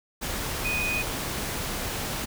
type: tone in noise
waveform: sine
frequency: 2489 Hz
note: D#7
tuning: in tune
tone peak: -26 dBFS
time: 0.64-1.03 s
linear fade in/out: 20 ms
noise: pink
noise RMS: -31 dBFS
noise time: 0.21-2.26 s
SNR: +2 dB
effects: none